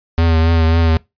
square tone with vibrato, 82 Hz, E2, 9 cents flat, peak -11 dBFS, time 0.18-0.97 s, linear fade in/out 0 ms, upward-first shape triangle, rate 3.7 Hz, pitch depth 39 cents each way, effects noise-tail reverb RT60 0.2 s tail -23 dB re dry + resampled to 11025 Hz

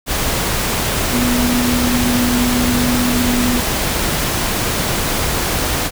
sine tone in noise, 245.1 Hz, B3, 13 cents flat, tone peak -15 dBFS, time 1.1-3.62 s, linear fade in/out 50 ms, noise pink, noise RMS -18 dBFS, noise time 0.06-5.91 s, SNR 0 dB, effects none

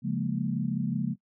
sine chord, Bb minor seventh, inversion first, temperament equal, 138.59 / 174.61 / 207.7 / 233.1 Hz, Db3 / F3 / Ab3 / Bb3, 0 / 0 / 0 / 0 cents, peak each -32 dBFS, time 0.02-1.16 s, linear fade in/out 50 ms, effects noise-tail reverb RT60 0.1 s tail -23 dB re dry

